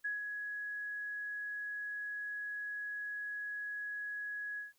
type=tone with ADSR envelope; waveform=sine; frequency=1674 Hz; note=G#6; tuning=13 cents sharp; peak=-33 dBFS; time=0.04-4.73 s; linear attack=13 ms; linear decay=150 ms; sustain=-5 dB; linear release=150 ms; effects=white hiss -74 dBFS RMS until 4.78 s